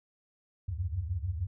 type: tone cluster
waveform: sine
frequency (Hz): 73.7 / 89.8 / 96.4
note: D2 / F2 / G2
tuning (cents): +7 / +49 / -28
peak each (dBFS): -36 / -34 / -36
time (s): 0.68-1.47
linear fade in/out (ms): 10
effects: none